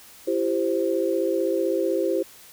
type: chord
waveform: sine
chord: C major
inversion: first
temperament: equal with one note detuned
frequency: 336.2 / 392 / 523.3 Hz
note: E4 / G4 / C5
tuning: +34 / 0 / 0 cents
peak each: -25 dBFS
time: 0.27-2.23 s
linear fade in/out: 10 ms
effects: white hiss -48 dBFS RMS until 2.52 s